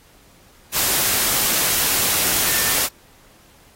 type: tone in noise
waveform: sine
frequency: 1794 Hz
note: A6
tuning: 33 cents sharp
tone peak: -30 dBFS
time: 2.43-2.75 s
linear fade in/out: 50 ms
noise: white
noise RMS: -19 dBFS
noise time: 0.72-2.89 s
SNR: -14 dB
effects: pink hiss -52 dBFS RMS until 3.75 s + AAC 48 kbps